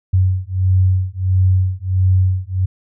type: beating tone pair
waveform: sine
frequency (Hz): 92.5 / 94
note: F#2 / F#2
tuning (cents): 0 / +28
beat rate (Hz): 1.5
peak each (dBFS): -15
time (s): 0.13-2.66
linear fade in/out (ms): 10
effects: none